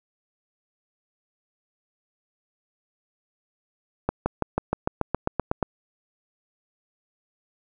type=accelerating click train; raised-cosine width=1 ms; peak=-8 dBFS; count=12; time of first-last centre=4.09-5.627 s; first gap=170 ms; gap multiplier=0.96; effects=none